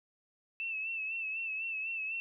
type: tone with vibrato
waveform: sine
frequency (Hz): 2638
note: E7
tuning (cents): +1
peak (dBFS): -34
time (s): 0.6-2.2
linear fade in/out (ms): 0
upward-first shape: sine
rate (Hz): 4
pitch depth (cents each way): 51
effects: none